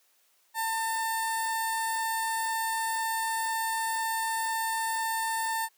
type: tone with notch filter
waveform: 15% pulse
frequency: 898 Hz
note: A5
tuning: 35 cents sharp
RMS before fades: -30 dBFS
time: 0.54-5.69 s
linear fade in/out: 50 ms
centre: 3000 Hz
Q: 0.68
effects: white hiss -67 dBFS RMS until 5.77 s + high-pass 400 Hz 12 dB/octave